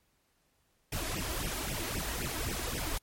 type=noise with flanger; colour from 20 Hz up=pink; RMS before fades=-35 dBFS; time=0.92-2.98 s; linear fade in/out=5 ms; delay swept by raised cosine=0.35 to 3.15 ms; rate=3.8 Hz; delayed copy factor=+0.9; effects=pink hiss -73 dBFS RMS until 3.02 s + MP3 64 kbps